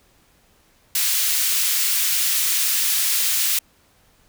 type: high-pass noise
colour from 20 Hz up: white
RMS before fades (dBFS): -20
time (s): 0.95-3.59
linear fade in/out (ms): 5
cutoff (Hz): 2100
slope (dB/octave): 12
effects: pink hiss -58 dBFS RMS until 4.28 s